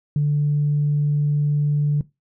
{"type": "tone", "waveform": "sine", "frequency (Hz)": 146.83, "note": "D3", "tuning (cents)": 0, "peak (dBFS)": -15, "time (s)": [0.16, 2.01], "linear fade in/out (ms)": 2, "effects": ["noise-tail reverb RT60 0.2 s tail -19 dB re dry", "tanh soft clip ceiling -12 dBFS"]}